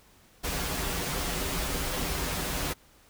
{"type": "noise with comb filter", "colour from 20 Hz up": "pink", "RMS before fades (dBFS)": -31, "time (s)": [0.43, 2.74], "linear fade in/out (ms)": 20, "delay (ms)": 9.1, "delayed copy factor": -0.65, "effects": ["pink hiss -59 dBFS RMS until 3.09 s"]}